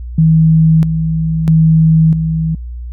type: tone with tremolo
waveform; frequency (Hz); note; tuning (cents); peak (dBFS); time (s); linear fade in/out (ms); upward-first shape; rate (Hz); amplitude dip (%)
sine; 160.4; E3; -47; -5; 0.18-2.55; 5; square; 0.77; 55
effects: added 60 Hz sine -22 dBFS peak until 2.92 s